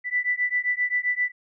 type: beating tone pair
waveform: sine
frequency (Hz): 1975.5 / 1983.1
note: B6 / B6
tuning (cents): 0 / +7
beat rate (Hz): 7.6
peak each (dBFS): -25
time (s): 0.04-1.32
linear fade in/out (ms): 50
effects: none